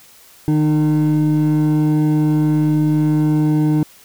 triangle tone pair together, 152.71 / 305.1 Hz, D#3 / D#4, -32 / -34 cents, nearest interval octave, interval 1198 cents, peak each -12 dBFS, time 0.48-3.83 s, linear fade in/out 0 ms, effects tanh soft clip ceiling -7 dBFS + white hiss -46 dBFS RMS until 4.04 s

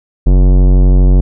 sine tone with tanh clipping, 46.25 Hz, F#1, in tune, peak -6 dBFS, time 0.26-1.21 s, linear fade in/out 10 ms, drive 18 dB, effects none

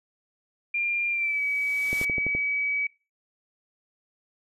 sine tone with pitch glide, 2394 to 2278 Hz, D7 to C#7, +33 to +47 cents, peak -24 dBFS, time 0.74-2.87 s, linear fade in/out 5 ms, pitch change -86 cents, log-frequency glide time 1.1-1.42 s
white noise with exponential growth, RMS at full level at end -36 dBFS, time 0.94-2.05 s, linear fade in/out 5 ms, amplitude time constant 240 ms
click train, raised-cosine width 2 ms, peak -19 dBFS, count 6, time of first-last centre 1.93-2.35 s, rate 11.9 Hz
effects noise-tail reverb RT60 0.3 s tail -21 dB re dry + resampled to 32000 Hz

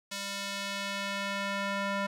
square tone with band-pass filter sweep, 198.8 Hz, G3, 25 cents sharp, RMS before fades -34 dBFS, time 0.11-2.07 s, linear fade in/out 10 ms, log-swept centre 5200 to 1300 Hz, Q 0.76, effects none

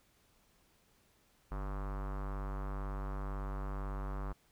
square tone with low-pass filter, 49 Hz, G1, in tune, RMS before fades -39 dBFS, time 1.51-4.33 s, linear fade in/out 10 ms, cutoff 1200 Hz, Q 3.1, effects pink hiss -70 dBFS RMS until 4.51 s

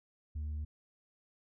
sine tone with tanh clipping, 75.7 Hz, D#2, 47 cents flat, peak -36 dBFS, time 0.35-0.65 s, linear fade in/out 10 ms, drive 2 dB, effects none

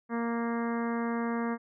harmonic tone, 233.1 Hz, A#3, in tune, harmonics 1 / 2 / 3 / 4 / 5 / 6 / 7 / 8 / 9, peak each -30 / -36 / -41 / -40 / -40 / -46 / -44 / -47 / -49 dBFS, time 0.09-1.58 s, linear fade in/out 50 ms, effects none

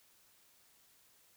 silence, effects white hiss -67 dBFS RMS until 1.36 s

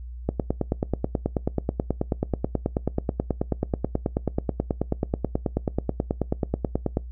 click train, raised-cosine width 2 ms, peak -9 dBFS, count 63, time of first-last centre 0.29-6.971 s, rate 9.28 Hz, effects noise-tail reverb RT60 0.2 s tail -23 dB re dry + added 60 Hz sine -34 dBFS peak until 7.11 s

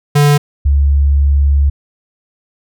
square / sine tone pair in turn, 145.5 / 70.56 Hz, D3 / C#2, -16 / +31 cents, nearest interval octave + minor second, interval 1253 cents, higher first, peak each -7 dBFS, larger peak neither, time 0.15-0.38 / 0.65-1.7 s, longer second, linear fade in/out 10 ms, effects none

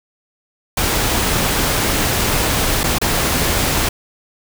pink noise with dropouts, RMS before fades -17 dBFS, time 0.77-3.89 s, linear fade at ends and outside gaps 5 ms, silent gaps 2.834-2.839 / 2.985-3.014 s, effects none

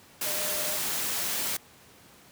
sine tone in noise, 606 Hz, D#5, 46 cents flat, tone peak -38 dBFS, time 0.26-0.77 s, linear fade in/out 5 ms, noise white, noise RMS -30 dBFS, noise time 0.21-1.57 s, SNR -11 dB, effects pink hiss -54 dBFS RMS until 2.31 s + high-pass 100 Hz 12 dB/octave

